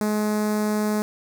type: tone with notch filter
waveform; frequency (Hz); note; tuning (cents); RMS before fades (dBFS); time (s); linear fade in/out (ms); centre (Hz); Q
sawtooth; 211.6; G#3; +33; -23; 0.01-1.02; 0; 3000; 0.77
effects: none